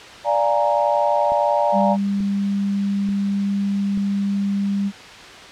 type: chord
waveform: sine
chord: Bb dominant seventh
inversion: first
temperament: equal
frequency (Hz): 587.3 / 698.5 / 830.6 / 932.3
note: D5 / F5 / Ab5 / Bb5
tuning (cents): 0 / 0 / 0 / 0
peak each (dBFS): -19 / -23 / -22 / -21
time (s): 0.24-1.97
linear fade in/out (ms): 50
type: click train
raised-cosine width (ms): 3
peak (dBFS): -23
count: 4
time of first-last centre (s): 1.32-3.975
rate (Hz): 1.13
type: tone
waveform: sine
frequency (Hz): 199.3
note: G3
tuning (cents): +29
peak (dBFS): -18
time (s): 1.72-4.92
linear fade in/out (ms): 50
effects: white hiss -38 dBFS RMS until 5.51 s + low-pass 4000 Hz 12 dB/octave